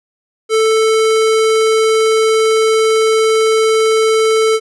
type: tone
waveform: square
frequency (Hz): 441.1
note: A4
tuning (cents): +4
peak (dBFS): -10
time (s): 0.49-4.6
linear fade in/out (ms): 50
effects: resampled to 24000 Hz